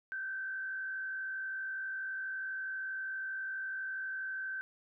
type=tone with frequency modulation; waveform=sine; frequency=1549 Hz; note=G6; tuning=21 cents flat; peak=-36 dBFS; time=0.12-4.61 s; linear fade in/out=0 ms; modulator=52.3 Hz; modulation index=0.63; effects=none